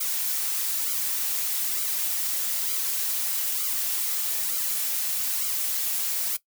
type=noise with flanger; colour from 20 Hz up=blue; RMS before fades=-27 dBFS; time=0-6.37 s; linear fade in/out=10 ms; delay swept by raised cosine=1.1 to 6.9 ms; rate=1.1 Hz; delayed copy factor=-0.7; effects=noise-tail reverb RT60 0.1 s tail -18 dB re dry